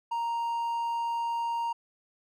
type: tone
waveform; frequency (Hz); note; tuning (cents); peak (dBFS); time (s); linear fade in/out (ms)
triangle; 932.3; A#5; 0; -26; 0.11-1.73; 10
effects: none